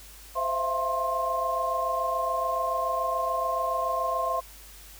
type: tone cluster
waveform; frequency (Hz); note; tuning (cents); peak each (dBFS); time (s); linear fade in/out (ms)
sine; 517 / 659 / 686 / 1059; C5 / E5 / F5 / C6; -21 / -1 / -31 / +21; -34 / -32 / -32 / -27; 0.35-4.41; 20
effects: added 50 Hz sine -49 dBFS peak until 4.99 s + white hiss -49 dBFS RMS until 4.99 s